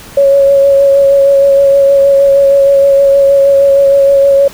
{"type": "tone with vibrato", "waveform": "sine", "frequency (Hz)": 554.4, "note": "C#5", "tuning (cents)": 0, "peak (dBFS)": -3, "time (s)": [0.17, 4.48], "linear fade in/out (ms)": 5, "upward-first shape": "sine", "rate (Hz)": 6.4, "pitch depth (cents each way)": 16, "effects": ["pink hiss -32 dBFS RMS until 4.53 s"]}